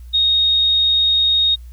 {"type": "tone", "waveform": "sine", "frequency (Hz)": 3729, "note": "A#7", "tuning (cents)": 0, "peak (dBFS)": -12, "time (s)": [0.13, 1.56], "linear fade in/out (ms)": 20, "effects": ["added 60 Hz sine -33 dBFS peak until 1.72 s", "white hiss -57 dBFS RMS until 1.72 s"]}